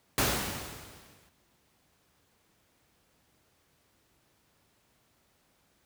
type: noise with exponential decay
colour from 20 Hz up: pink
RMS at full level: -24 dBFS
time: 0.18-1.29 s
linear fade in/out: 1 ms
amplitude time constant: 240 ms
effects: pink hiss -69 dBFS RMS until 5.85 s + high-pass 60 Hz 12 dB/octave